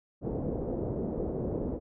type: low-pass noise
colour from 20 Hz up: white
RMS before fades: -33 dBFS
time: 0.21-1.8 s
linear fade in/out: 50 ms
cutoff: 490 Hz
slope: 24 dB/octave
effects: none